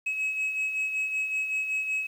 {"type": "beating tone pair", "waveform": "sine", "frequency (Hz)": [2559, 2564.3], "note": ["D#7", "E7"], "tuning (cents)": [48, -48], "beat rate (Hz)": 5.3, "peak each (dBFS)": [-33, -25], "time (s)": [0.06, 2.07], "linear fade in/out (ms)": 10, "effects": ["tanh soft clip ceiling -24 dBFS", "9-bit"]}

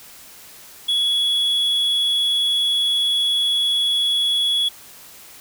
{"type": "tone", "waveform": "triangle", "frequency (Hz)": 3370, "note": "G#7", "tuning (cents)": 25, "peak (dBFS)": -15, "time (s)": [0.88, 4.69], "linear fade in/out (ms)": 10, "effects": ["white hiss -43 dBFS RMS until 5.4 s"]}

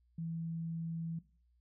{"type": "tone", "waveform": "sine", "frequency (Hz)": 164.81, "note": "E3", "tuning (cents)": 0, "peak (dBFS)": -37, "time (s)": [0.18, 1.19], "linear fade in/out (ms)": 5, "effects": ["noise-tail reverb RT60 0.4 s tail -17 dB re dry", "added 60 Hz sine -68 dBFS peak until 1.6 s"]}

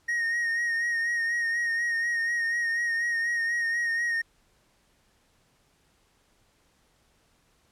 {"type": "tone with vibrato", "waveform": "triangle", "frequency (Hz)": 1864.7, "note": "A#6", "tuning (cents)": 0, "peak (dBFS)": -23, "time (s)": [0.08, 4.22], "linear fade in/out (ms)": 10, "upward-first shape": "sine", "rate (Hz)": 4.1, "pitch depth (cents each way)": 32, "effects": ["pink hiss -66 dBFS RMS until 7.71 s", "low-pass 11000 Hz 12 dB/octave"]}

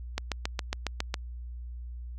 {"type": "click train", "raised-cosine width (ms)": 0.2, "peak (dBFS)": -12, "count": 8, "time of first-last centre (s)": [0.18, 1.142], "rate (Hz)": 7.28, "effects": ["added 60 Hz sine -37 dBFS peak until 2.18 s"]}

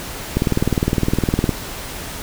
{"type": "click train", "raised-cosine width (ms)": 3, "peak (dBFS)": -3, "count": 23, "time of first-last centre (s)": [0.37, 1.492], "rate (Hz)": 19.6, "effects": ["pink hiss -30 dBFS RMS until 2.22 s"]}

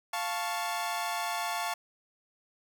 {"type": "chord", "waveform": "sawtooth", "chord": "F augmented", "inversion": "none", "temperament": "equal", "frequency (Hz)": [698.5, 880, 1108.7], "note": ["F5", "A5", "C#6"], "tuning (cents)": [0, 0, 0], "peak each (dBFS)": [-31, -31, -33], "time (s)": [0.13, 1.74], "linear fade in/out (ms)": 5, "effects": []}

